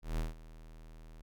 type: tone with ADSR envelope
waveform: square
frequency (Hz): 40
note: D#1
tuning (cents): +49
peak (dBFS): -31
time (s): 0.02-1.22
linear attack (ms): 160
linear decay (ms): 160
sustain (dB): -19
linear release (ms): 7
effects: none